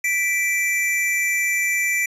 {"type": "tone pair together", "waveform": "square", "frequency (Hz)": [1975.5, 2338], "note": ["B6", "D7"], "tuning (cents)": [0, -8], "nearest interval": "minor third", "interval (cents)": 292, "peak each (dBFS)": [-24, -21], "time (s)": [0.04, 2.06], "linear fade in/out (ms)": 5, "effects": ["resampled to 32000 Hz"]}